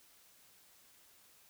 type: silence
effects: white hiss -64 dBFS RMS until 1.49 s